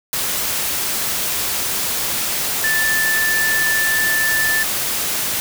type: tone in noise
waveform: sine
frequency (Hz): 1760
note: A6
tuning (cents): 0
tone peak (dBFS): -16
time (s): 2.64-4.63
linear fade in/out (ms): 0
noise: white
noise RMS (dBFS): -21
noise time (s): 0.13-5.4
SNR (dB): +2
effects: none